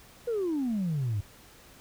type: exponential sweep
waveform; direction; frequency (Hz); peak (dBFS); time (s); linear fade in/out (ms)
sine; down; 493.9 to 95.7; -25; 0.27-1.21; 10
effects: tanh soft clip ceiling -24 dBFS + pink hiss -54 dBFS RMS until 1.8 s